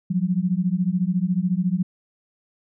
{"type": "beating tone pair", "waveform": "sine", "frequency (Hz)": [174.61, 188.61], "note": ["F3", "F#3"], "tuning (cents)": [0, 33], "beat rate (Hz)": 14, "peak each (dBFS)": [-22, -22], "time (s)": [0.1, 1.83], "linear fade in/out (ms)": 10, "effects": []}